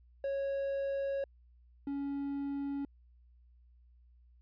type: tone pair in turn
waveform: triangle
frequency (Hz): 551 / 280.3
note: C#5 / C#4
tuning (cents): -11 / +19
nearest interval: octave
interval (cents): 1170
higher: first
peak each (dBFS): -30 / -32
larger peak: first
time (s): 0.24-1.24 / 1.87-2.85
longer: first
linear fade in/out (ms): 2
effects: added 60 Hz sine -59 dBFS peak until 4.41 s + resampled to 11025 Hz